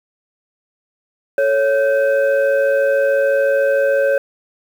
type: tone with frequency modulation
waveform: sine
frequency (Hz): 554.4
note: C#5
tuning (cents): 0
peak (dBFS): -12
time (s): 1.38-4.18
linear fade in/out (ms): 2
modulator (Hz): 995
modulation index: 0.66
effects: 7-bit